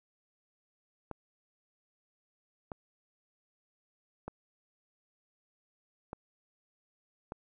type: clicks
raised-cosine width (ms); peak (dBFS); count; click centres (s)
1; -25; 5; 1.113 / 2.718 / 4.28 / 6.131 / 7.321
effects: none